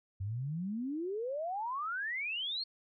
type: exponential sweep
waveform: sine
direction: up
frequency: 92.5 to 4389 Hz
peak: -34 dBFS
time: 0.2-2.64 s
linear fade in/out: 10 ms
effects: none